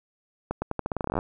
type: accelerating click train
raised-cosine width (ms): 1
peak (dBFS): -13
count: 17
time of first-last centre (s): 0.51-1.189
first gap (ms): 110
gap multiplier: 0.85
effects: none